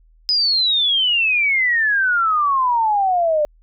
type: exponential sweep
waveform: sine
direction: down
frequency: 5060 to 587.3 Hz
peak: -14 dBFS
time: 0.29-3.45 s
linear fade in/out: 0 ms
effects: added 40 Hz sine -49 dBFS peak until 3.62 s